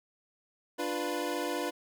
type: chord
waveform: 25% pulse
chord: B diminished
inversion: first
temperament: equal with one note detuned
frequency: 294.7 / 349.2 / 493.9 Hz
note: D4 / F4 / B4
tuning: +6 / 0 / 0 cents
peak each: -32 dBFS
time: 0.78-1.71 s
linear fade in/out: 20 ms
effects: none